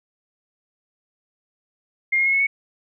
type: tone with pitch steps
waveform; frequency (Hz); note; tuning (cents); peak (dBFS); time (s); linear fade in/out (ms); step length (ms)
sine; 2122 / 2145 / 2169 / 2193 / 2217; C7 / C7 / C#7 / C#7 / C#7; +24 / +42 / -38 / -19 / 0; -16; 2.12-2.47; 10; 70
effects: none